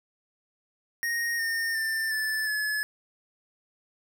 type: tone with pitch steps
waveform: square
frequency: 1864.7 / 1825.3 / 1786.7 / 1748.9 / 1711.9 Hz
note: A#6 / A#6 / A6 / A6 / A6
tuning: 0 / -37 / +26 / -11 / -48 cents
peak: -27 dBFS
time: 1.03-2.83 s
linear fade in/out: 0 ms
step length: 360 ms
effects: none